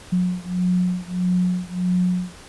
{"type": "beating tone pair", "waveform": "sine", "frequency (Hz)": [180, 181.6], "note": ["F#3", "F#3"], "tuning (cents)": [-47, -32], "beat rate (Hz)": 1.6, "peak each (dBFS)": [-21, -22], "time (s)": [0.12, 2.33], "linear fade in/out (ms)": 10, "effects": ["pink hiss -43 dBFS RMS until 2.48 s", "resampled to 24000 Hz"]}